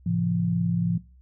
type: tone cluster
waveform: sine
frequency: 110.1 / 133.7 / 171.6 Hz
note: A2 / C3 / F3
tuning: +2 / +38 / -30 cents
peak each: -28 / -32 / -23 dBFS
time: 0.06-0.98 s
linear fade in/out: 5 ms
effects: noise-tail reverb RT60 0.3 s tail -18 dB re dry + added 64 Hz sine -50 dBFS peak until 1.21 s